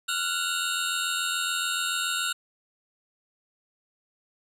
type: tone cluster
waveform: 25% pulse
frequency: 1379 / 1466 / 3736 Hz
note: F6 / F#6 / A#7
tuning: -22 / -16 / +3 cents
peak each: -27 dBFS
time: 0.08-2.33 s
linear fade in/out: 10 ms
effects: resampled to 32000 Hz + 10-bit